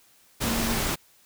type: tone in noise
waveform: sine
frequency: 229.2 Hz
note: A#3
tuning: 29 cents flat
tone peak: -29 dBFS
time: 0.42-0.79 s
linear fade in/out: 20 ms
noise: pink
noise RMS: -27 dBFS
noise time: 0.4-0.96 s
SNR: -5 dB
effects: white hiss -59 dBFS RMS until 1.25 s